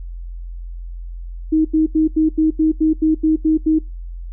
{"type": "tone bursts", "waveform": "sine", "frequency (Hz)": 314.2, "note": "D#4", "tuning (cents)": 17, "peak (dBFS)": -11, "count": 11, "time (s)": [1.52, 3.79], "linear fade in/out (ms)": 10, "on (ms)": 130, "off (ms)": 84, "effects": ["noise-tail reverb RT60 0.2 s tail -22 dB re dry", "added 43 Hz sine -27 dBFS peak until 4.32 s"]}